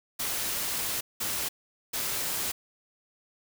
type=noise bursts at uneven times; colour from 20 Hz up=white; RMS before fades=-31 dBFS; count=3; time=0.19-1.01 / 1.2-1.49 / 1.93-2.52 s; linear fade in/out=10 ms; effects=none